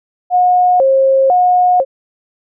sine tone with vibrato, 622.3 Hz, D#5, in tune, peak -7 dBFS, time 0.3-1.85 s, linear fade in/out 50 ms, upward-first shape square, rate 1 Hz, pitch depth 260 cents each way, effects none

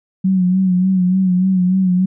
sine tone with vibrato, 185.2 Hz, F#3, 2 cents sharp, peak -11 dBFS, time 0.24-2.06 s, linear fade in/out 10 ms, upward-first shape sine, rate 3.4 Hz, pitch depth 51 cents each way, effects none

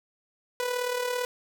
sawtooth tone with amplitude modulation, 493.9 Hz, B4, in tune, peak -21 dBFS, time 0.6-1.25 s, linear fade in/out 0 ms, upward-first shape sine, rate 37.8 Hz, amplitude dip 55%, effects none

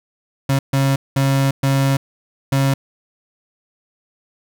35% pulse tone bursts at uneven times, 136.5 Hz, C#3, 26 cents flat, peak -12 dBFS, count 5, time 0.49-0.59 / 0.73-0.96 / 1.16-1.51 / 1.63-1.97 / 2.52-2.74 s, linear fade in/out 5 ms, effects none

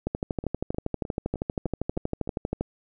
two click trains, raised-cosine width 2 ms, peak -13 / -22 dBFS, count 33 / 7, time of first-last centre 0.07-2.61 / 0.44-2.275 s, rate 12.6 / 3.27 Hz, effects none

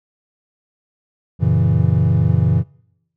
triangle chord, F# dominant seventh, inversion none, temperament equal, 92.5 / 116.54 / 138.59 / 164.81 Hz, F#2 / A#2 / C#3 / E3, 0 / 0 / 0 / 0 cents, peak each -16 dBFS, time 1.39-2.64 s, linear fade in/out 50 ms, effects noise-tail reverb RT60 0.8 s tail -24 dB re dry

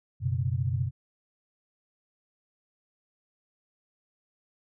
sine chord, F# suspended fourth, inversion none, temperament equal with one note detuned, 92.5 / 123.47 / 138.11 Hz, F#2 / B2 / C#3, 0 / 0 / -6 cents, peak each -30 / -28 / -32 dBFS, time 0.2-0.91 s, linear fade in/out 50 ms, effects none

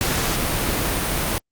pink noise, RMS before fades -22 dBFS, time 0.01-1.38 s, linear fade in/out 0 ms, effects Opus 48 kbps

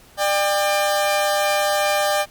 sawtooth tone pair together, 598 / 798.2 Hz, D5 / G5, +31 / +31 cents, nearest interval perfect fourth, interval 500 cents, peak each -15 / -17 dBFS, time 0.17-2.26 s, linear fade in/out 50 ms, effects pink hiss -49 dBFS RMS until 2.3 s + MP3 96 kbps

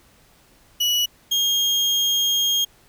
35% pulse tone pair in turn, 2935 / 3240 Hz, F#7 / G#7, -15 / -43 cents, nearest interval major second, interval 172 cents, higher second, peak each -16 dBFS, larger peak neither, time 0.8-1.06 / 1.31-2.65 s, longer second, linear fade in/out 10 ms, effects pink hiss -55 dBFS RMS until 2.88 s

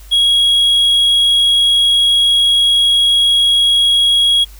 triangle tone, 3311 Hz, G#7, 6 cents flat, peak -7 dBFS, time 0.11-4.45 s, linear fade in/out 20 ms, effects added 50 Hz sine -34 dBFS peak until 4.59 s + white hiss -44 dBFS RMS until 4.59 s

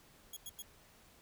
10% pulse tone bursts, 3322 Hz, G#7, in tune, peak -35 dBFS, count 3, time 0.33-0.623 s, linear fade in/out 5 ms, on 37 ms, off 91 ms, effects pink hiss -63 dBFS RMS until 1.21 s

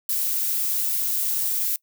violet noise, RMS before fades -24 dBFS, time 0.09-1.76 s, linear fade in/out 2 ms, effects noise-tail reverb RT60 0.1 s tail -23 dB re dry

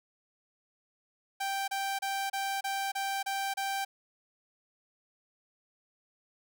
sawtooth tone bursts, 784 Hz, G5, in tune, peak -27 dBFS, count 8, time 1.4-3.85 s, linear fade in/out 10 ms, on 280 ms, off 30 ms, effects none

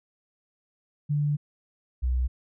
sine tone pair in turn, 146.83 / 62.7 Hz, D3 / B1, 0 / +27 cents, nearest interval octave + minor third, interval 1473 cents, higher first, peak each -22 / -22 dBFS, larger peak neither, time 1.09-1.37 / 2.02-2.28 s, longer first, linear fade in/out 20 ms, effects none

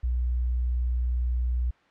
sine tone, 61.1 Hz, B1, 18 cents flat, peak -23 dBFS, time 0.03-1.71 s, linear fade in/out 10 ms, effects white hiss -60 dBFS RMS until 1.9 s + low-pass 2000 Hz 12 dB/octave

